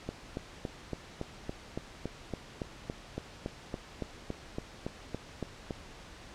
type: click train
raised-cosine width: 2 ms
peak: -21 dBFS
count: 21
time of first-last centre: 0.09-5.708 s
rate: 3.56 Hz
effects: pink hiss -50 dBFS RMS until 6.34 s + low-pass 6000 Hz 12 dB/octave